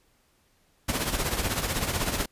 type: noise with tremolo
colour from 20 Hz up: pink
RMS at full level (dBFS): -25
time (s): 0.88-2.26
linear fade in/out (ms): 10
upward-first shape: triangle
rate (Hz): 16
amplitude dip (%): 70
effects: pink hiss -66 dBFS RMS until 2.31 s + resampled to 32000 Hz